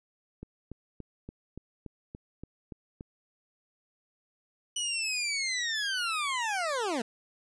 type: click train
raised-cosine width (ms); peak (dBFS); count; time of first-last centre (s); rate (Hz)
3; -28; 10; 0.43-3.009; 3.49
type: linear sweep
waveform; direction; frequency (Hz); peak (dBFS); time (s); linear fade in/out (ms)
20% pulse; down; 2969 to 212.7; -24; 4.76-7.02; 5
effects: resampled to 22050 Hz